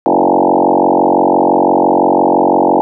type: tone with frequency modulation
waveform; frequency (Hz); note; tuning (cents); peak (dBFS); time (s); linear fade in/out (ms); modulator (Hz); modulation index
sine; 580; D5; -22; -7; 0.06-2.81; 0; 45.9; 7
effects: none